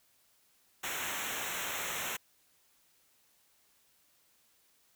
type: noise with comb filter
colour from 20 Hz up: pink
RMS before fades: -37 dBFS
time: 0.83-2.17 s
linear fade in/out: 10 ms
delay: 0.21 ms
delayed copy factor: -0.95
effects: white hiss -69 dBFS RMS until 4.95 s